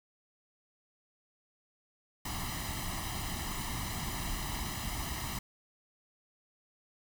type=noise with comb filter; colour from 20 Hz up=pink; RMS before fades=-37 dBFS; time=2.25-5.39 s; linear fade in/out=5 ms; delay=1 ms; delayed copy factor=+0.75; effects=none